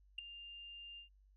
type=tone with ADSR envelope; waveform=sine; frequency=2800 Hz; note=F7; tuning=4 cents sharp; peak=-34 dBFS; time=0.18-1.09 s; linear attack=7 ms; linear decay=6 ms; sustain=-15 dB; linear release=110 ms; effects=tanh soft clip ceiling -34 dBFS + added 49 Hz sine -64 dBFS peak until 1.36 s